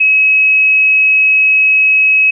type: tone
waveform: sine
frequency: 2560 Hz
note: D#7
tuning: 49 cents sharp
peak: -6 dBFS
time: 0-2.31 s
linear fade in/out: 10 ms
effects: none